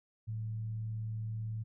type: tone with frequency modulation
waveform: sine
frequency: 110 Hz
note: A2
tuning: in tune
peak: -35 dBFS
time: 0.27-1.64 s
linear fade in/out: 20 ms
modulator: 78.6 Hz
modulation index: 0.21
effects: none